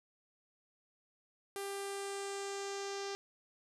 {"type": "tone with low-pass filter sweep", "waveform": "sawtooth", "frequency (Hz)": 396.6, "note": "G4", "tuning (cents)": 20, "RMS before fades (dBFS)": -41, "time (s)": [1.56, 3.15], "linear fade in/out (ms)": 0, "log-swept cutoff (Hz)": [11000, 5700], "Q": 2.7, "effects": []}